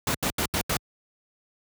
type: noise bursts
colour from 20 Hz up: pink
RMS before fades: -25 dBFS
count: 5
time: 0.07-0.769 s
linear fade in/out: 2 ms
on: 75 ms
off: 81 ms
effects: high-pass 60 Hz 12 dB/octave